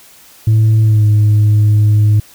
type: tone with pitch glide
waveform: sine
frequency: 109.8 to 105.57 Hz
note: A2 to G#2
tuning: -3 to +29 cents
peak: -4 dBFS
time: 0.47-2.2 s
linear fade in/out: 5 ms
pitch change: -68 cents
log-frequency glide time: 0.83-1.05 s
effects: tanh soft clip ceiling -5 dBFS + white hiss -42 dBFS RMS until 2.34 s